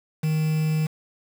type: tone with quantisation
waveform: triangle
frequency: 156.2 Hz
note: D#3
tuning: 7 cents sharp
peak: -18 dBFS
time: 0.23-0.87 s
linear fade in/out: 10 ms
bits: 6
effects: none